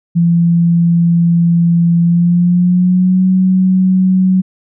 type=tone with pitch glide; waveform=sine; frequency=170 to 186.46 Hz; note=F3 to F#3; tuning=-46 to +14 cents; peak=-7 dBFS; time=0.15-4.42 s; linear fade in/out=20 ms; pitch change=+160 cents; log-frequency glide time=2.01-3.25 s; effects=none